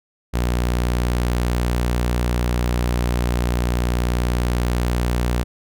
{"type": "tone", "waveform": "sawtooth", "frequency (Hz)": 60.3, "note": "B1", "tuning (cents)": -41, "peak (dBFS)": -14, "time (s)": [0.33, 5.44], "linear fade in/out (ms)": 20, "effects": []}